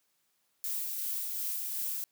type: noise with tremolo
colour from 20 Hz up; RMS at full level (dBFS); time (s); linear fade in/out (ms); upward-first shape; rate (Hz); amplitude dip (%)
violet; -34; 0.64-2.04; 0; sine; 2.7; 25
effects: white hiss -75 dBFS RMS until 2.11 s + high-pass 100 Hz 12 dB/octave